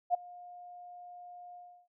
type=tone with ADSR envelope; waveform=sine; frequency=711 Hz; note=F5; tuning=31 cents sharp; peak=-22 dBFS; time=0.1-1.88 s; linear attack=42 ms; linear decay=10 ms; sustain=-24 dB; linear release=330 ms; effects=none